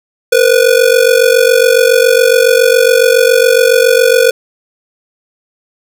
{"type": "ring-modulated tone", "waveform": "square", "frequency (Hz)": 490, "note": "B4", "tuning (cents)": -14, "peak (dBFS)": -3, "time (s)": [0.32, 4.31], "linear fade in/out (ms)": 5, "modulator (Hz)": 23.6, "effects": []}